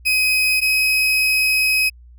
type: tone pair in turn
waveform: 35% pulse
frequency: 2521 / 2535 Hz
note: D#7 / D#7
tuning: +22 / +32 cents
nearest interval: unison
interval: 10 cents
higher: second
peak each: -13 dBFS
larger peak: neither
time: 0.05-0.61 / 0.61-1.9 s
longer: second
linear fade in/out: 20 ms
effects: added 60 Hz sine -41 dBFS peak until 2.18 s